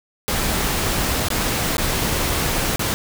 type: noise with dropouts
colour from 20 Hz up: pink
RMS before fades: -21 dBFS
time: 0.28-2.94 s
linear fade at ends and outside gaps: 0 ms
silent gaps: 1.285-1.303 / 1.769-1.781 / 2.76-2.794 s
effects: none